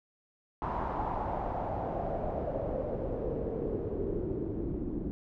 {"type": "noise with low-pass filter sweep", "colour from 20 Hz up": "pink", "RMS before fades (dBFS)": -34, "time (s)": [0.62, 5.11], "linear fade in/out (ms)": 0, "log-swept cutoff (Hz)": [1000, 300], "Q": 4.1, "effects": []}